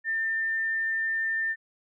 sine tone, 1797 Hz, A6, 36 cents sharp, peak -25 dBFS, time 0.04-1.56 s, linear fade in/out 50 ms, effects none

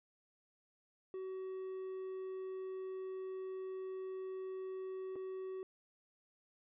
triangle tone with dropouts, 377.3 Hz, F#4, 34 cents sharp, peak -39 dBFS, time 1.14-5.63 s, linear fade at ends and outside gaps 1 ms, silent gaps 5.157-5.162 s, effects resampled to 8000 Hz

